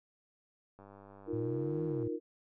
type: click train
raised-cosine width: 1 ms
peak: -40 dBFS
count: 124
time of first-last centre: 0.79-2.027 s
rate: 99.4 Hz
type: chord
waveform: sine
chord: Eb suspended second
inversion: none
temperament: equal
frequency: 311.1 / 349.2 / 466.2 Hz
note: Eb4 / F4 / Bb4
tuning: 0 / 0 / 0 cents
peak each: -38 dBFS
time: 1.26-2.2 s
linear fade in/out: 50 ms
type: linear two-way sweep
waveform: triangle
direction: up then down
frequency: 108.9 to 160 to 108.9 Hz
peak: -35 dBFS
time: 1.33-2.08 s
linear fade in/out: 5 ms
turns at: 1.85 s
effects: none